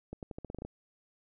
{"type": "accelerating click train", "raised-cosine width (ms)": 2, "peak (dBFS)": -27, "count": 10, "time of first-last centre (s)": [0.13, 0.65], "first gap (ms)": 98, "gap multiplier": 0.86, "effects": []}